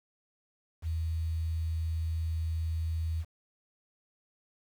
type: tone with quantisation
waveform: sine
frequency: 81.3 Hz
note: E2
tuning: 23 cents flat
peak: -29 dBFS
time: 0.82-3.25 s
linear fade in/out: 50 ms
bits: 9
effects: none